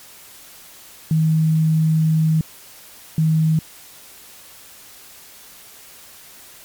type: tone bursts at uneven times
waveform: sine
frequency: 158.5 Hz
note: D#3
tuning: 32 cents sharp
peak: -13 dBFS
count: 2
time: 1.11-2.41 / 3.18-3.59 s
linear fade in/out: 2 ms
effects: white hiss -43 dBFS RMS until 6.64 s + MP3 96 kbps